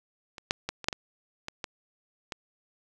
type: clicks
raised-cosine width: 0.2 ms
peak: -24 / -7 / -14 / -22 / -6 / -16 / -18 / -16 / -17 dBFS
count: 9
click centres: 0.382 / 0.509 / 0.69 / 0.843 / 0.885 / 0.928 / 1.484 / 1.642 / 2.322 s
effects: none